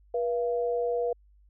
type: tone pair together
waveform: sine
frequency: 482 / 682.6 Hz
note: B4 / F5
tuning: -42 / -40 cents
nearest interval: tritone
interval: 602 cents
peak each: -26 / -32 dBFS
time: 0.14-1.13 s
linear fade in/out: 5 ms
effects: added 50 Hz sine -56 dBFS peak until 1.49 s